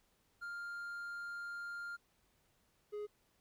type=tone pair in turn; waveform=triangle; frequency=1400 / 417.2 Hz; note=F6 / G#4; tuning=+4 / +8 cents; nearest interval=octave + major sixth; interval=2096 cents; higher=first; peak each=-40 / -38 dBFS; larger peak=second; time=0.41-1.97 / 2.92-3.07 s; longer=first; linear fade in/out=20 ms; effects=pink hiss -75 dBFS RMS until 3.4 s